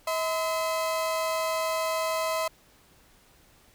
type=tone pair together; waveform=35% pulse; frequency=642 / 1019.1 Hz; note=E5 / C6; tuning=-46 / -46 cents; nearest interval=minor sixth; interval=800 cents; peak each=-26 / -29 dBFS; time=0.07-2.48 s; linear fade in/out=5 ms; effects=pink hiss -59 dBFS RMS until 3.74 s